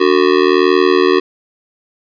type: tone with amplitude modulation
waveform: square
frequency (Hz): 370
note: F#4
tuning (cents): 0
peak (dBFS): -5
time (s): 0-1.2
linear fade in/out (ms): 10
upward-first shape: sine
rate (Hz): 81.3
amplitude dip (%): 100
effects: resampled to 11025 Hz + 7-bit